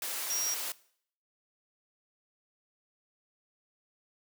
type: tone in noise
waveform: sine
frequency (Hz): 5670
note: F8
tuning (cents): +25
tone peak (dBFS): -31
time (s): 0.3-0.54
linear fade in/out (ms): 2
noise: white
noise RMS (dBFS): -36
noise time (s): 0.02-0.72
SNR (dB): +2
effects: noise-tail reverb RT60 0.6 s tail -20 dB re dry + high-pass 400 Hz 12 dB/octave

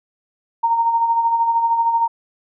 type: tone with tremolo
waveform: sine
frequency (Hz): 924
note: A#5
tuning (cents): -16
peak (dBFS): -12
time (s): 0.63-2.08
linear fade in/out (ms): 10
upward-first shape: sine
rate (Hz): 13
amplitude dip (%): 50
effects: none

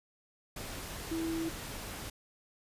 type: tone in noise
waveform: sine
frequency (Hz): 327.2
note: E4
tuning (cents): -13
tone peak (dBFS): -32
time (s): 1.11-1.49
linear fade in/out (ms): 5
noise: pink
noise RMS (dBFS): -42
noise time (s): 0.56-2.1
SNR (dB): +7
effects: resampled to 32000 Hz

